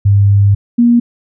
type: tone pair in turn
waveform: sine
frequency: 100.4 / 237.6 Hz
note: G2 / A#3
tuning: +42 / +33 cents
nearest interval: octave + minor third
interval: 1491 cents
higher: second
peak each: -5 dBFS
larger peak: neither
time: 0.05-0.55 / 0.78-1 s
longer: first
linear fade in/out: 10 ms
effects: none